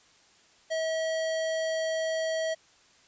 square tone, 643 Hz, E5, 43 cents flat, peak -28 dBFS, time 0.7-2.55 s, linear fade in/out 20 ms, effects white hiss -60 dBFS RMS until 3.07 s + resampled to 16000 Hz

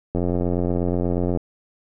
click train, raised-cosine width 2 ms, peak -10 dBFS, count 109, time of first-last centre 0.15-1.373 s, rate 88.3 Hz, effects none

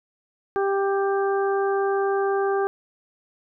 harmonic tone, 394 Hz, G4, 9 cents sharp, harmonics 1 / 2 / 3 / 4, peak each -21 / -27 / -31 / -33 dBFS, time 0.56-2.67 s, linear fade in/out 0 ms, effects none

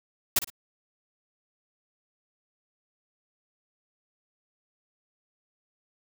white noise with echo, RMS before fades -21 dBFS, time 0.36-0.39 s, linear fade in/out 5 ms, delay 56 ms, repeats 2, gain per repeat -12 dB, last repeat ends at 0.502 s, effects none

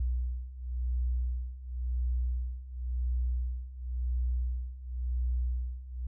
sine beating tone pair, 61 / 61.94 Hz, B1 / B1, -21 / +6 cents, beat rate 0.94 Hz, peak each -34 / -31 dBFS, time 0-6.07 s, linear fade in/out 5 ms, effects none

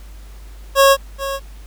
25% pulse tone with echo, 548 Hz, C#5, 20 cents flat, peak -4 dBFS, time 0.75-0.97 s, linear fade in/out 50 ms, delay 430 ms, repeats 1, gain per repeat -13 dB, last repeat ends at 1.4 s, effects added 50 Hz sine -34 dBFS peak until 1.66 s + pink hiss -48 dBFS RMS until 1.66 s

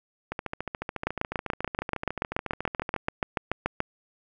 two click trains, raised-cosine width 0.5 ms, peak -16 / -10 dBFS, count 38 / 20, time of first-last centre 0.32-2.963 / 1.07-3.804 s, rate 14 / 6.95 Hz, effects none

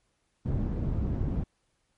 white low-pass noise, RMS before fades -29 dBFS, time 0.45-1.44 s, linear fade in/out 10 ms, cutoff 150 Hz, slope 12 dB/octave, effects pink hiss -74 dBFS RMS until 1.97 s + MP3 48 kbps

